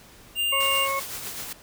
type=tone; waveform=square; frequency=2800 Hz; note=F7; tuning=4 cents sharp; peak=-23 dBFS; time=0.35-0.88 s; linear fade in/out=50 ms
type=harmonic tone; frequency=547 Hz; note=C#5; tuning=23 cents flat; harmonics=1 / 2 / 4; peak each=-31 / -26 / -30 dBFS; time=0.52-1 s; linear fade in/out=10 ms
type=noise with tremolo; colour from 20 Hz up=white; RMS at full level=-33 dBFS; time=0.6-1.53 s; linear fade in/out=5 ms; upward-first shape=triangle; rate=7.8 Hz; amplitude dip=45%
effects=pink hiss -50 dBFS RMS until 1.62 s